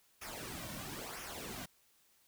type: noise with flanger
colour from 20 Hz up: pink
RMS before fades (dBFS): -45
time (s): 0.21-1.66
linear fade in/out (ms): 10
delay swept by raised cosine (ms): 0.24 to 2.44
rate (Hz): 1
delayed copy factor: -0.65
effects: white hiss -70 dBFS RMS until 2.27 s